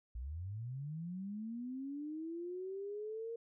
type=linear sweep; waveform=sine; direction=up; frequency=54.6 to 466.3 Hz; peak=-40 dBFS; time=0.15-3.36 s; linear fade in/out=5 ms; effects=none